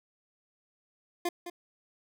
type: tone with echo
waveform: 25% pulse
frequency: 349.2 Hz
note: F4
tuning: in tune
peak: -24 dBFS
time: 1.25-1.29 s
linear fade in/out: 5 ms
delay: 210 ms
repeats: 1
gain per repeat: -10 dB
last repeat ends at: 1.5 s
effects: none